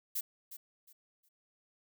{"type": "noise with echo", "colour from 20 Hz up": "violet", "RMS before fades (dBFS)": -35, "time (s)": [0.15, 0.21], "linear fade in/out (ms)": 10, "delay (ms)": 360, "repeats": 3, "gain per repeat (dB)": -12, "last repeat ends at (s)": 1.29, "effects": []}